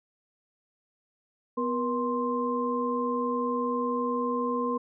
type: tone cluster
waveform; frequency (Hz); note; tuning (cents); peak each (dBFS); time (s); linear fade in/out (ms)
sine; 248.7 / 478.9 / 1048; B3 / A#4 / C6; +12 / +47 / +2; -30; 1.57-4.78; 10
effects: none